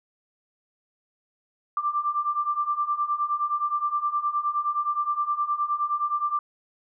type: beating tone pair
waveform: sine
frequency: 1174.7 / 1184.3 Hz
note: D6 / D6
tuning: 0 / +14 cents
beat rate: 9.6 Hz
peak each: -28 / -25 dBFS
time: 1.77-6.39 s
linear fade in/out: 2 ms
effects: none